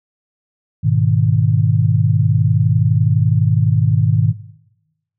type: chord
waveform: sine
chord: G# minor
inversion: none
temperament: equal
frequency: 103.83 / 123.47 / 155.56 Hz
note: G#2 / B2 / D#3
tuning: 0 / 0 / 0 cents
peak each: -16 dBFS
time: 0.83-4.33 s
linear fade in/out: 20 ms
effects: noise-tail reverb RT60 1.0 s tail -19 dB re dry